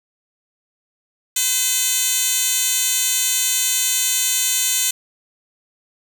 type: tone with high-pass filter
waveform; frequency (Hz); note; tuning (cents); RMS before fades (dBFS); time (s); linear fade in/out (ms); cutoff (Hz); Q
10% pulse; 510; C5; -44; -19; 1.36-4.91; 5; 5400; 1.3
effects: none